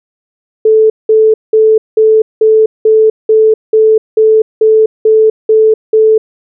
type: tone bursts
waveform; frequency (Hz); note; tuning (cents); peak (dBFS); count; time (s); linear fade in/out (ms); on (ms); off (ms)
sine; 437.5; A4; -10; -3; 13; 0.65-6.18; 5; 250; 190
effects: none